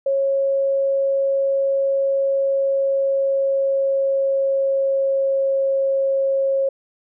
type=tone with pitch glide; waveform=sine; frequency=547 to 542.9 Hz; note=C#5 to C#5; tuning=-23 to -36 cents; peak=-16 dBFS; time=0.06-6.69 s; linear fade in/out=5 ms; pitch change=-13 cents; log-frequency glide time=2.3-5.64 s; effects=none